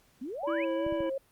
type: exponential sweep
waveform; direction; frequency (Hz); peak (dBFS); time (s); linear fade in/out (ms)
sine; up; 230 to 2732; -35; 0.21-0.65; 10
type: tone with vibrato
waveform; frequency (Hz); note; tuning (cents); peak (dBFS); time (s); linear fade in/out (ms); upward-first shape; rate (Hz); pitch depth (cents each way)
sine; 560; C#5; +18; -30; 0.43-1.18; 5; sine; 2.6; 85
type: harmonic tone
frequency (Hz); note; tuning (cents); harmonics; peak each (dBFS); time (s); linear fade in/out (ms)
329.6; E4; 0; 1 / 3 / 5 / 7 / 9; -31 / -40 / -47 / -50 / -50; 0.47-1.1; 10
type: clicks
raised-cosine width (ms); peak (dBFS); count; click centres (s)
5; -30; 3; 0.866 / 0.925 / 1.006
effects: pink hiss -65 dBFS RMS until 1.31 s + Opus 48 kbps